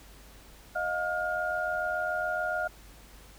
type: tone cluster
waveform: sine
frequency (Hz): 624 / 711 / 1420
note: D#5 / F5 / F6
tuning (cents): +5 / +31 / +28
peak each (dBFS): -33 / -33 / -31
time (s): 0.75-2.68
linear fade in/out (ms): 10
effects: added 50 Hz sine -53 dBFS peak until 3.38 s + pink hiss -54 dBFS RMS until 3.38 s